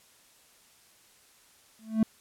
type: tone with exponential growth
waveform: triangle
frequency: 220.5 Hz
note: A3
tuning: 4 cents sharp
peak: -15 dBFS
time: 1.79-2.03 s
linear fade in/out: 2 ms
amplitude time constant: 51 ms
effects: white hiss -60 dBFS RMS until 2.2 s + low-pass 12000 Hz 12 dB/octave